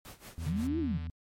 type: noise with tremolo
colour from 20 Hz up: pink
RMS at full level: -47 dBFS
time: 0.05-0.67 s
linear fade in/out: 0 ms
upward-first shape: sine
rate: 5.6 Hz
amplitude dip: 85%
type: harmonic tone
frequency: 82.6 Hz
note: E2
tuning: 4 cents sharp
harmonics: 1 / 2 / 3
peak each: -35 / -45 / -48 dBFS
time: 0.38-1.1 s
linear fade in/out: 0 ms
type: click train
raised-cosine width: 0.3 ms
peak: -37 dBFS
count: 92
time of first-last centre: 0.45-1.069 s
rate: 147 Hz
type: linear two-way sweep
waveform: sine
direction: up then down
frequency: 137.6 to 341.7 to 137.6 Hz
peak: -29 dBFS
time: 0.46-0.98 s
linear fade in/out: 5 ms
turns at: 0.79 s
effects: MP3 64 kbps